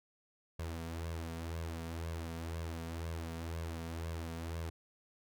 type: tone with flanger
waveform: sawtooth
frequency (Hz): 82.6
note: E2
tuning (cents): +4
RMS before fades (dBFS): -41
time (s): 0.59-4.7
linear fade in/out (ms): 5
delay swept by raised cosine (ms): 1.8 to 4.4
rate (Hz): 2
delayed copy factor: +0.6
effects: none